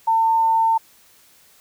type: tone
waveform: sine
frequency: 901 Hz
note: A5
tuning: 41 cents sharp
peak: -14 dBFS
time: 0.07-0.78 s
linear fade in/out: 10 ms
effects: white hiss -53 dBFS RMS until 1.6 s